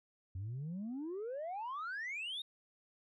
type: exponential sweep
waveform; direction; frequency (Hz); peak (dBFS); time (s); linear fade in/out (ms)
sine; up; 88.5 to 3774; -37; 0.35-2.42; 5
effects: tanh soft clip ceiling -37 dBFS